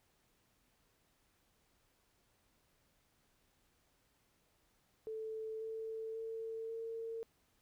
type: tone with pitch steps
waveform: sine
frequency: 440 / 444.6 / 449.2 / 453.9 Hz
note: A4 / A4 / A4 / A#4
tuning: 0 / +18 / +36 / -46 cents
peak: -40 dBFS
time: 5.07-7.23 s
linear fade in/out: 0 ms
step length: 540 ms
effects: pink hiss -75 dBFS RMS until 7.61 s